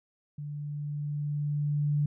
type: tone with level ramp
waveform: sine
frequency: 146.83 Hz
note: D3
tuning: in tune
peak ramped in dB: -35 to -23 dBFS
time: 0.38-2.06 s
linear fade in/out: 5 ms
effects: none